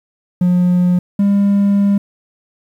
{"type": "tone pair in turn", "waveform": "triangle", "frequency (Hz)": [178.7, 200.6], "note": ["F3", "G3"], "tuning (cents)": [40, 40], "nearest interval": "major second", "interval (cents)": 200, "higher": "second", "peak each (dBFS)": -7, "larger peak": "neither", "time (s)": [[0.41, 0.99], [1.19, 1.98]], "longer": "second", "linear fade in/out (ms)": 5, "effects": ["tanh soft clip ceiling -3 dBFS", "8-bit"]}